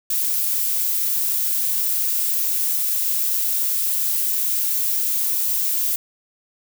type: noise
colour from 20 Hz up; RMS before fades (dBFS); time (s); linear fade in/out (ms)
violet; -21; 0.1-5.96; 5
effects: none